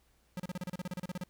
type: tone bursts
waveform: square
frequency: 180.7 Hz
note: F#3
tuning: 41 cents flat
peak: -36 dBFS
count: 15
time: 0.37-1.237 s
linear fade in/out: 2 ms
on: 27 ms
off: 33 ms
effects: added 60 Hz sine -70 dBFS peak until 1.29 s + pink hiss -71 dBFS RMS until 1.29 s